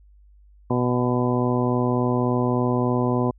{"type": "harmonic tone with a mistuned harmonic", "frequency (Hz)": 123.47, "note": "B2", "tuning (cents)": 0, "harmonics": [1, 2, 3, 4, 5, 6, 7, 8], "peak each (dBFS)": [-24, -23, -26, -29, -31, -33, -34, -30], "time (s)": [0.7, 3.31], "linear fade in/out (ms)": 5, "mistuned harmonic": 8, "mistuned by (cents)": 30, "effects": ["added 50 Hz sine -49 dBFS peak until 3.38 s"]}